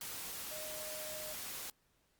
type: tone in noise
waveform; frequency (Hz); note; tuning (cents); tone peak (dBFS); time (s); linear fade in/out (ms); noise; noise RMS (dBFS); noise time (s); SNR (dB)
sine; 616; D#5; -17; -47; 0.51-1.33; 2; white; -44; 0.01-1.7; -6
effects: pink hiss -75 dBFS RMS until 2.19 s + Opus 48 kbps